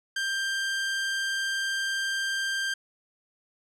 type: tone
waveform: sawtooth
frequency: 1583 Hz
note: G6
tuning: 17 cents sharp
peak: -23 dBFS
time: 0.16-2.74 s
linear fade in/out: 5 ms
effects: low-pass 8000 Hz 12 dB/octave